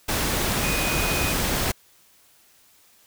sine tone in noise, 2489 Hz, D#7, in tune, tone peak -29 dBFS, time 0.63-1.33 s, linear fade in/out 10 ms, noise pink, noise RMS -24 dBFS, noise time 0.08-1.72 s, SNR -8 dB, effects white hiss -57 dBFS RMS until 3.06 s

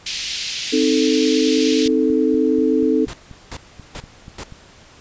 white band-pass noise, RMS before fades -26 dBFS, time 0.06-1.88 s, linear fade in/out 5 ms, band 2400 to 5500 Hz, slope 24 dB/octave
sine chord, A diminished, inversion first, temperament equal, 261.6 / 311.1 / 440 Hz, C4 / Eb4 / A4, 0 / 0 / 0 cents, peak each -18 dBFS, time 0.72-3.06 s, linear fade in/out 20 ms
click train, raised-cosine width 5 ms, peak -25 dBFS, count 12, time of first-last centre 1.86-4.523 s, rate 4.13 Hz
pink noise bursts, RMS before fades -31 dBFS, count 4, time 3.08-4.436 s, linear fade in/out 2 ms, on 54 ms, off 380 ms
effects pink hiss -46 dBFS RMS until 5 s + resampled to 16000 Hz

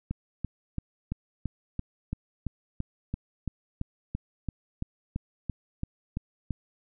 click train, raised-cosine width 5 ms, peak -18 dBFS, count 20, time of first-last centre 0.11-6.507 s, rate 2.97 Hz, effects none

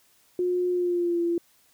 sine tone with pitch glide, 359 to 341.6 Hz, F4 to F4, +48 to -38 cents, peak -22 dBFS, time 0.39-1.38 s, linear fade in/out 2 ms, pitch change -86 cents, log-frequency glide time 0.71-1.21 s, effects white hiss -62 dBFS RMS until 1.73 s

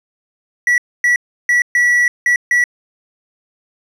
triangle tone bursts at uneven times, 1944 Hz, B6, 28 cents flat, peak -8 dBFS, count 6, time 0.67-0.78 / 1.04-1.16 / 1.49-1.62 / 1.75-2.08 / 2.26-2.36 / 2.51-2.64 s, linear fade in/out 2 ms, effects resampled to 32000 Hz

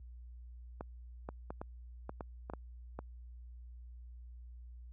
clicks, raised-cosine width 1 ms, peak -27 dBFS, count 9, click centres 0.809 / 1.289 / 1.505 / 1.615 / 2.094 / 2.208 / 2.499 / 2.536 / 2.99 s, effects added 60 Hz sine -45 dBFS peak until 4.92 s + high-pass 60 Hz 12 dB/octave

